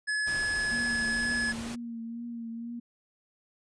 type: tone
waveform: square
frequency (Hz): 1703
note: G#6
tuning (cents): +43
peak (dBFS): -28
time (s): 0.07-1.53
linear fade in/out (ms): 20
type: noise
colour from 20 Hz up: pink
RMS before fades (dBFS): -40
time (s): 0.26-1.76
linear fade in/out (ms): 20
type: tone with vibrato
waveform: sine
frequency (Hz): 232.8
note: A#3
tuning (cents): -2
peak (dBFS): -35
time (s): 0.71-2.8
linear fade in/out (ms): 10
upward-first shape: triangle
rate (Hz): 2.1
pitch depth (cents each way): 39
effects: resampled to 22050 Hz